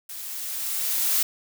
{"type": "noise with level ramp", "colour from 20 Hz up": "blue", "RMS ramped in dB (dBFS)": [-37, -21], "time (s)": [0.09, 1.23], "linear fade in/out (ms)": 5, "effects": []}